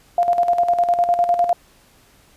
sine tone with tremolo, 698.5 Hz, F5, in tune, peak -12 dBFS, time 0.18-1.53 s, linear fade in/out 2 ms, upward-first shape square, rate 9.9 Hz, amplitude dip 60%, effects pink hiss -53 dBFS RMS until 2.36 s + resampled to 32000 Hz

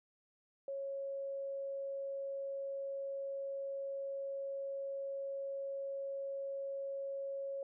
sine tone, 550 Hz, C#5, 14 cents flat, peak -38 dBFS, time 0.68-7.63 s, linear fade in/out 2 ms, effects none

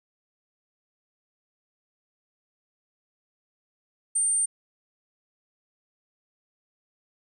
sine tone, 8840 Hz, C#9, 6 cents flat, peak -21 dBFS, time 4.15-4.46 s, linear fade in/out 10 ms, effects none

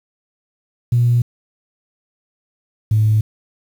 sine tone pair in turn, 120.3 / 108.18 Hz, B2 / A2, -45 / -29 cents, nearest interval major second, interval 184 cents, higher first, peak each -10 dBFS, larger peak neither, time 0.92-1.22 / 2.91-3.21 s, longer neither, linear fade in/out 5 ms, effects tanh soft clip ceiling -6 dBFS + 7-bit

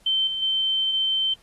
sine tone with level steps, 3100 Hz, G7, 20 cents flat, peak -19 / -25 / -20 dBFS, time 0.06-1.34 s, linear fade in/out 5 ms, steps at 0.27 / 0.42 s, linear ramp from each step 5 ms, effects pink hiss -58 dBFS RMS until 1.42 s + AAC 32 kbps

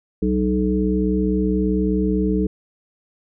harmonic tone with a mistuned harmonic, 61.74 Hz, B1, in tune, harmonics 1 / 3 / 5 / 7, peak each -24 / -20 / -22 / -24 dBFS, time 0.22-2.47 s, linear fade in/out 5 ms, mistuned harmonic 3, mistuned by +44 cents, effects none

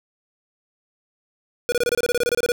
square tone bursts, 483 Hz, B4, 39 cents flat, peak -18 dBFS, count 15, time 1.69-2.519 s, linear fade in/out 0 ms, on 31 ms, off 26 ms, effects none

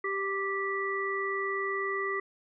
harmonic tone, 392 Hz, G4, in tune, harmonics 1 / 3 / 5, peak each -33 / -34 / -33 dBFS, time 0.04-2.2 s, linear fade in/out 5 ms, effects none

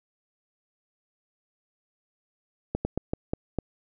slowing click train, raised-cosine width 2 ms, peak -13 dBFS, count 6, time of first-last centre 2.75-3.587 s, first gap 100 ms, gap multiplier 1.26, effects none

